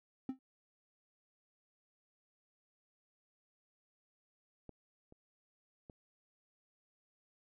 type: tone with exponential decay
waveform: triangle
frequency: 262.3 Hz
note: C4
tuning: 4 cents sharp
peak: -30 dBFS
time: 0.29-0.39 s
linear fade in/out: 2 ms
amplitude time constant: 20 ms
type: clicks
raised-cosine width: 2 ms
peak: -36 / -44 / -38 dBFS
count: 3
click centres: 4.693 / 5.124 / 5.898 s
effects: none